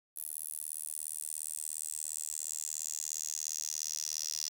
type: tone with high-pass filter sweep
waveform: 10% pulse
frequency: 77.1 Hz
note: D#2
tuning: 15 cents flat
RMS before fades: -39 dBFS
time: 0.16-4.49 s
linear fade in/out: 5 ms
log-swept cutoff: 11000 to 5500 Hz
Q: 5.7
effects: none